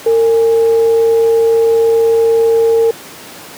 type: tone with frequency modulation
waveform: sine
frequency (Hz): 455.9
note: A#4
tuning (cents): -39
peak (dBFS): -7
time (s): 0.06-2.91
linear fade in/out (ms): 5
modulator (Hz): 369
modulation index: 0.22
effects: pink hiss -32 dBFS RMS until 3.57 s + high-pass 200 Hz 12 dB/octave